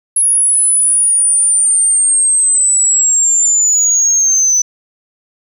sine linear sweep, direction down, 10548 to 6000 Hz, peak -7 dBFS, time 0.16-4.62 s, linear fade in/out 5 ms, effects tanh soft clip ceiling -4 dBFS + 8-bit

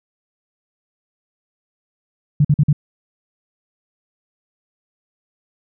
sine tone bursts, 146.83 Hz, D3, in tune, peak -9 dBFS, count 4, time 2.4-2.729 s, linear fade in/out 5 ms, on 47 ms, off 47 ms, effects none

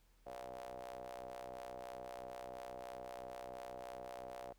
sawtooth ring-modulated tone, 63 Hz, B1, 35 cents sharp, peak -40 dBFS, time 0.26-4.53 s, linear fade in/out 10 ms, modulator 632 Hz, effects added 41 Hz sine -67 dBFS peak until 4.58 s + pink hiss -75 dBFS RMS until 4.58 s

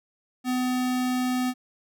square tone, 252.2 Hz, B3, 36 cents sharp, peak -24 dBFS, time 0.44-1.54 s, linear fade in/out 50 ms, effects none

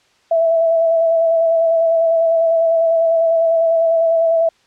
sine tone with vibrato, 659.3 Hz, E5, in tune, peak -11 dBFS, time 0.31-4.49 s, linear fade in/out 5 ms, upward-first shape square, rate 10 Hz, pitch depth 18 cents each way, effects white hiss -56 dBFS RMS until 4.66 s + low-pass 5000 Hz 12 dB/octave

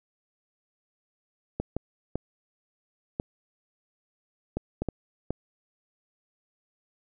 clicks, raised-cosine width 2 ms, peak -15 dBFS, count 8, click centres 1.6 / 1.766 / 2.156 / 3.199 / 4.57 / 4.82 / 4.887 / 5.306 s, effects none

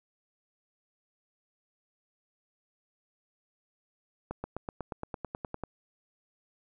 accelerating click train, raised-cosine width 1 ms, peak -21 dBFS, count 13, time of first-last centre 4.31-5.637 s, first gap 130 ms, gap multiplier 0.97, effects none

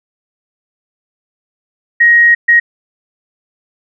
sine tone bursts at uneven times, 1883 Hz, A#6, 17 cents sharp, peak -4 dBFS, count 2, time 2-2.35 / 2.48-2.6 s, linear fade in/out 10 ms, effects none

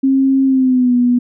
sine tone with pitch glide, 268.4 to 244.7 Hz, C4 to B3, +44 to -16 cents, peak -9 dBFS, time 0.03-1.19 s, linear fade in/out 10 ms, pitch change -160 cents, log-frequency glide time 0.45-0.95 s, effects none

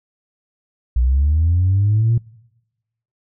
sine linear sweep, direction up, 58 to 118.5 Hz, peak -11 dBFS, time 0.96-2.18 s, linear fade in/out 5 ms, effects noise-tail reverb RT60 1.0 s tail -24 dB re dry + tanh soft clip ceiling -9 dBFS

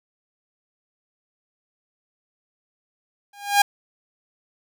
sawtooth tone with exponential growth, 811 Hz, G#5, 41 cents flat, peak -6 dBFS, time 3.33-3.62 s, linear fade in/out 5 ms, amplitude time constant 63 ms, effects none

